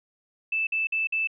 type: tone bursts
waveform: sine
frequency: 2637 Hz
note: E7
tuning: in tune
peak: -23 dBFS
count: 4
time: 0.52-1.273 s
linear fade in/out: 5 ms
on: 150 ms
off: 51 ms
effects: none